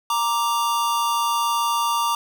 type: tone pair together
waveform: square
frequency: 933.7 / 1174.7 Hz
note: A#5 / D6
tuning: +3 / 0 cents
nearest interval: major third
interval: 397 cents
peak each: -23 dBFS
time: 0.1-2.15 s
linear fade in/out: 2 ms
effects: none